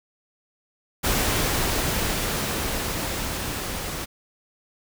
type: noise with level ramp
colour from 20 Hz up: pink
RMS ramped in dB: -22 to -31 dBFS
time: 1.03-4.06 s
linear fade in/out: 20 ms
effects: none